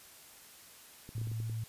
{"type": "clicks", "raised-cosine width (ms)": 3, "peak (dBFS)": -34, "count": 7, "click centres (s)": [1.091, 1.181, 1.215, 1.272, 1.316, 1.402, 1.497]}
{"type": "tone", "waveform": "sine", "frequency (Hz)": 112, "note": "A2", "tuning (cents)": 31, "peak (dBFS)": -34, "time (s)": [1.15, 1.64], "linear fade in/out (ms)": 5}
{"effects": ["white hiss -55 dBFS RMS until 1.68 s", "resampled to 32000 Hz"]}